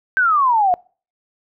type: exponential sweep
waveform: sine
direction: down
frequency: 1573 to 698.5 Hz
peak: -12 dBFS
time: 0.17-0.74 s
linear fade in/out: 0 ms
effects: noise-tail reverb RT60 0.4 s tail -26 dB re dry